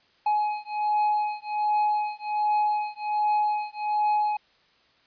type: beating tone pair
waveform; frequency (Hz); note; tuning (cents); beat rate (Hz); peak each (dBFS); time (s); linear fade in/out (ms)
triangle; 841 / 842.3; G#5 / G#5; +22 / +24; 1.3; -24; 0.26-4.37; 5
effects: white hiss -62 dBFS RMS until 5.06 s + resampled to 11025 Hz